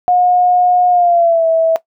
sine tone with pitch glide, 720 to 652.7 Hz, F#5 to E5, -47 to -17 cents, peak -8 dBFS, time 0.08-1.76 s, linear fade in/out 0 ms, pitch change -170 cents, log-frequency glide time 0.89-1.47 s, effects noise-tail reverb RT60 0.1 s tail -17 dB re dry

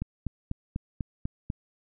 click train, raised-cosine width 5 ms, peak -18 dBFS, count 7, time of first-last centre 0.02-1.501 s, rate 4.05 Hz, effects none

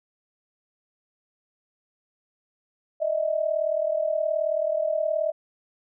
sine tone pair together, 609 / 647.8 Hz, D#5 / E5, -37 / -30 cents, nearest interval minor second, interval 107 cents, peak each -25 dBFS, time 3-5.32 s, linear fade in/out 20 ms, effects none

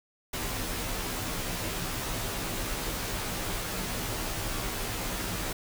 pink noise with comb filter, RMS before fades -33 dBFS, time 0.33-5.53 s, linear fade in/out 5 ms, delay 14 ms, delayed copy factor -0.9, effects none

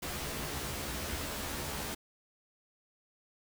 pink noise with comb filter, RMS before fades -38 dBFS, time 0.02-1.95 s, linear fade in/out 10 ms, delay 14 ms, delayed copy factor +1, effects none

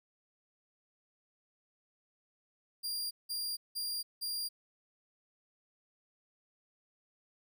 sawtooth tone bursts, 4786 Hz, D8, 32 cents sharp, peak -32 dBFS, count 4, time 2.83-4.49 s, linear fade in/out 20 ms, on 280 ms, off 180 ms, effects none

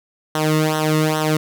sawtooth tone with flanger, 155.2 Hz, D#3, 4 cents flat, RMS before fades -18 dBFS, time 0.35-1.37 s, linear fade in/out 2 ms, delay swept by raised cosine 0.42 to 1.28 ms, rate 2.4 Hz, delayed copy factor -0.85, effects none

